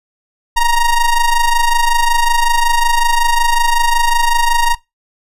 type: ring-modulated tone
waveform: square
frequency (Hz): 466.3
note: A#4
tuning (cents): +1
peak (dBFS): -7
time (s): 0.56-4.75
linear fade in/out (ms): 10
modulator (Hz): 479
effects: noise-tail reverb RT60 0.2 s tail -21 dB re dry + resampled to 32000 Hz